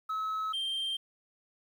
sine tone pair in turn, 1290 / 3162 Hz, E6 / G7, -38 / +14 cents, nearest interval octave + major third, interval 1552 cents, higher second, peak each -28 dBFS, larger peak neither, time 0.09-0.53 / 0.53-0.97 s, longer neither, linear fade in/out 10 ms, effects tanh soft clip ceiling -30 dBFS + 10-bit

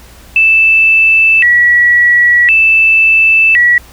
sine tone with vibrato, 2259 Hz, C#7, 32 cents sharp, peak -4 dBFS, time 0.36-3.78 s, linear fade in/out 2 ms, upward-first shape square, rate 0.47 Hz, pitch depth 270 cents each way, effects added 60 Hz sine -37 dBFS peak until 3.92 s + pink hiss -39 dBFS RMS until 3.92 s

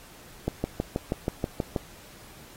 click train, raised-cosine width 2 ms, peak -12 dBFS, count 9, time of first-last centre 0.48-1.762 s, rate 6.24 Hz, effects pink hiss -50 dBFS RMS until 2.56 s + AAC 48 kbps

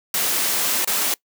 white noise with dropouts, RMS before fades -21 dBFS, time 0.14-1.14 s, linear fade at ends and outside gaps 2 ms, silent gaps 0.847-0.874 s, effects noise-tail reverb RT60 0.1 s tail -23 dB re dry + high-pass 200 Hz 12 dB/octave

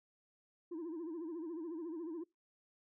sine tone with vibrato, 329.5 Hz, E4, 1 cent flat, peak -38 dBFS, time 0.71-2.24 s, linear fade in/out 10 ms, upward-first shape sine, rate 14 Hz, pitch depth 120 cents each way, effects noise-tail reverb RT60 0.2 s tail -25 dB re dry + tanh soft clip ceiling -39 dBFS

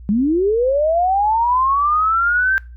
sine linear sweep, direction up, 193.4 to 1577 Hz, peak -13 dBFS, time 0.09-2.58 s, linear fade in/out 0 ms, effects noise-tail reverb RT60 0.3 s tail -22 dB re dry + added 60 Hz sine -34 dBFS peak until 2.76 s

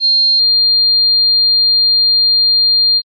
sine tone, 4200 Hz, C8, 6 cents sharp, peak -8 dBFS, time 0-3.02 s, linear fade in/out 50 ms, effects Opus 24 kbps

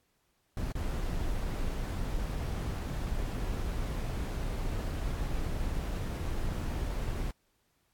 brown noise with dropouts, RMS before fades -33 dBFS, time 0.57-7.31 s, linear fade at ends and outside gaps 1 ms, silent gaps 0.721-0.753 s, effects pink hiss -74 dBFS RMS until 7.93 s + AAC 64 kbps

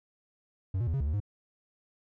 triangle tone with pitch steps, 94.2 / 119.5 / 80.9 / 136.5 / 70.5 / 76.3 / 102.7 Hz, F#2 / A#2 / E2 / C#3 / C#2 / D#2 / G#2, +32 / +43 / -32 / -26 / +30 / -33 / -19 cents, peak -25 dBFS, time 0.74-1.202 s, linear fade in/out 5 ms, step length 66 ms, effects none

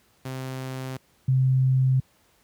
sawtooth / sine tone pair in turn, 130.7 / 130.7 Hz, C3 / C3, -1 / -1 cents, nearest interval unison, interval 0 cents, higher neither, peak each -27 / -17 dBFS, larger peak second, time 0.25-0.97 / 1.28-2 s, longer neither, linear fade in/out 5 ms, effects pink hiss -62 dBFS RMS until 2.43 s + high-pass 60 Hz 12 dB/octave

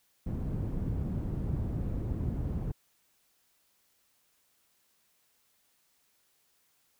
white low-pass noise, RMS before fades -33 dBFS, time 0.26-2.72 s, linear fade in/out 10 ms, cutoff 140 Hz, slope 12 dB/octave, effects white hiss -71 dBFS RMS until 6.99 s

